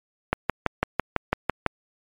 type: click train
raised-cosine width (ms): 0.5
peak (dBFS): -5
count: 9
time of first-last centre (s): 0.33-1.663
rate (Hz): 6
effects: MP3 96 kbps